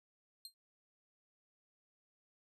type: tone with exponential decay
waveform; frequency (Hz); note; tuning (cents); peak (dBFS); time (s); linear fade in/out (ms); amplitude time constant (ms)
sawtooth; 4186; C8; 0; -40; 0.45-0.54; 1; 18
effects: resampled to 32000 Hz